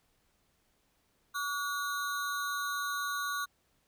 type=ring-modulated tone; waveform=square; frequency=1292 Hz; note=E6; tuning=35 cents flat; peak=-30 dBFS; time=1.34-3.46 s; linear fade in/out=20 ms; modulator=154 Hz; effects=pink hiss -73 dBFS RMS until 3.87 s